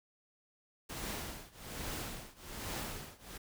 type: noise with tremolo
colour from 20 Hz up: pink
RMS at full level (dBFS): -39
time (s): 0.89-3.38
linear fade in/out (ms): 10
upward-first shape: triangle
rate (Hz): 1.2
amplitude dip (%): 95
effects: none